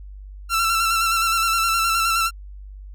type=tone with vibrato; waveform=sawtooth; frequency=1346 Hz; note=E6; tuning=36 cents sharp; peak=-14 dBFS; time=0.49-2.31 s; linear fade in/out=50 ms; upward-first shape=square; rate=9.6 Hz; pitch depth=28 cents each way; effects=added 49 Hz sine -35 dBFS peak until 2.94 s